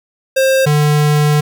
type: tone pair in turn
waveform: square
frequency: 531 / 149.01 Hz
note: C5 / D3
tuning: +25 / +25 cents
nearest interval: octave + minor seventh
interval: 2200 cents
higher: first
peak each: -10 dBFS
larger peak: neither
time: 0.36-0.66 / 0.66-1.41 s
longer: second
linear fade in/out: 10 ms
effects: none